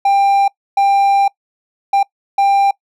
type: tone bursts at uneven times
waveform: triangle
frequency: 794 Hz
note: G5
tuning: 22 cents sharp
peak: -7 dBFS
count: 4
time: 0.05-0.48 / 0.77-1.28 / 1.93-2.03 / 2.38-2.71 s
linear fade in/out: 5 ms
effects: noise-tail reverb RT60 0.1 s tail -23 dB re dry